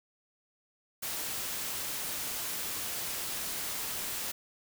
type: noise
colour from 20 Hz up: white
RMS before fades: -36 dBFS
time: 1.02-4.32 s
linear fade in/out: 10 ms
effects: none